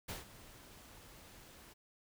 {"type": "noise with ADSR envelope", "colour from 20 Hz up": "pink", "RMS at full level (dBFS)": -42, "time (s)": [0.08, 1.74], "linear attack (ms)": 12, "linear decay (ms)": 150, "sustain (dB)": -15, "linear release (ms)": 18, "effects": []}